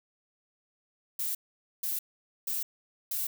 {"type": "noise bursts", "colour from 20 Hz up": "violet", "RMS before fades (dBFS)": -32, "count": 4, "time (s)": [1.19, 3.27], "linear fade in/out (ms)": 5, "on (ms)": 160, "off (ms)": 480, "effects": []}